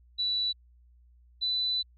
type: tone pair in turn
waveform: sine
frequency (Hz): 3951 / 3990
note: B7 / B7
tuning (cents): 0 / +17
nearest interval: unison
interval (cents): 17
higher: second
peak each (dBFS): -26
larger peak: neither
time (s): 0.18-0.53 / 1.41-1.83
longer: second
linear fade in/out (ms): 20
effects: added 60 Hz sine -56 dBFS peak until 1.97 s